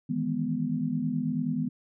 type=chord; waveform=sine; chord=E major seventh; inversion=third; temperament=equal; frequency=155.56 / 164.81 / 207.7 / 246.9 Hz; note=D#3 / E3 / G#3 / B3; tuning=0 / 0 / 0 / 0 cents; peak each=-34 / -33 / -33 / -29 dBFS; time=0.09-1.69 s; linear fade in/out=10 ms; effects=none